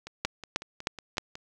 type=two click trains; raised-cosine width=0.2 ms; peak=-9 / -23 dBFS; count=4 / 8; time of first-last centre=0.25-1.182 / 0.07-1.354 s; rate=3.22 / 5.45 Hz; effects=none